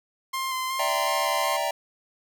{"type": "tone with vibrato", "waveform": "sawtooth", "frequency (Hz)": 1046.5, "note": "C6", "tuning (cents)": 0, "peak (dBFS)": -23, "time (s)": [0.33, 1.57], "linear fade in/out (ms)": 10, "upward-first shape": "square", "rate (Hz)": 2.7, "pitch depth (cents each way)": 17}
{"type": "chord", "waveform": "square", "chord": "E half-diminished seventh", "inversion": "third", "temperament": "equal", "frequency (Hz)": [587.3, 659.3, 784, 932.3], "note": ["D5", "E5", "G5", "Bb5"], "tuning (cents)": [0, 0, 0, 0], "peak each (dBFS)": -31, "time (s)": [0.79, 1.71], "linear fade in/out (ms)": 5}
{"effects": []}